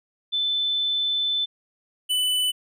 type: tone pair in turn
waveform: sine / square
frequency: 3520 / 2992 Hz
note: A7 / F#7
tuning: 0 / +19 cents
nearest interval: minor third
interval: 281 cents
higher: first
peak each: -21 dBFS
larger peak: neither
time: 0.32-1.46 / 2.09-2.52 s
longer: first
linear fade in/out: 20 ms
effects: none